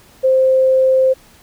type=tone; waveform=sine; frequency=523.3 Hz; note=C5; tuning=in tune; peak=-9 dBFS; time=0.23-1.14 s; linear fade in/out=20 ms; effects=pink hiss -47 dBFS RMS until 1.42 s